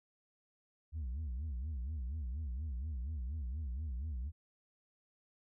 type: tone with vibrato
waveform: sine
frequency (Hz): 69.2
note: C#2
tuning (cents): -2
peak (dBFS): -34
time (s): 0.92-4.32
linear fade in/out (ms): 50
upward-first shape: sine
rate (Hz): 4.2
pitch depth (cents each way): 270
effects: tanh soft clip ceiling -36 dBFS